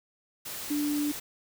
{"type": "tone in noise", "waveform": "sine", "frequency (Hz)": 293.7, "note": "D4", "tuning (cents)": 0, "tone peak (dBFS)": -26, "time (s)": [0.7, 1.12], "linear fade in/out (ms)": 10, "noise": "white", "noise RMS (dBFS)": -38, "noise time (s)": [0.45, 1.2], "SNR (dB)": 9, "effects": []}